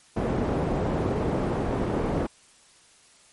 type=low-pass noise; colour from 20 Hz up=white; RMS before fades=-26 dBFS; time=0.16-2.27 s; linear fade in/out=10 ms; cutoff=460 Hz; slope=12 dB/octave; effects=white hiss -56 dBFS RMS until 3.32 s + MP3 48 kbps